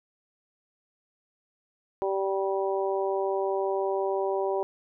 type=harmonic tone; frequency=194.2 Hz; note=G3; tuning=16 cents flat; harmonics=2 / 3 / 4 / 5; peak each=-27 / -31 / -33 / -35 dBFS; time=2.02-4.63 s; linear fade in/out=0 ms; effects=none